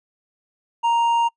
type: tone with hard clipping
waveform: triangle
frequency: 933 Hz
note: A#5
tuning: 1 cent sharp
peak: -17 dBFS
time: 0.83-1.29 s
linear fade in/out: 20 ms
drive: 8 dB
effects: noise-tail reverb RT60 0.1 s tail -26 dB re dry + resampled to 24000 Hz